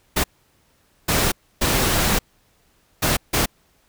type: noise bursts at uneven times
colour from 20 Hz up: pink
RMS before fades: -19 dBFS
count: 5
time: 0.16-0.24 / 1.08-1.32 / 1.61-2.19 / 3.02-3.17 / 3.33-3.46 s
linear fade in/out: 10 ms
effects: pink hiss -61 dBFS RMS until 3.88 s